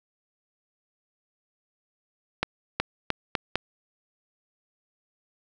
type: accelerating click train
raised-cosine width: 0.3 ms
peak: -7 dBFS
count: 5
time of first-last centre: 2.43-3.556 s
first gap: 370 ms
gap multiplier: 0.82
effects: none